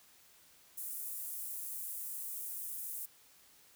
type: high-pass noise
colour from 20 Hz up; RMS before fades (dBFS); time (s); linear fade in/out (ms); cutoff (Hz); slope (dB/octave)
pink; -42; 0.77-3.06; 10; 9800; 24
effects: white hiss -63 dBFS RMS until 3.75 s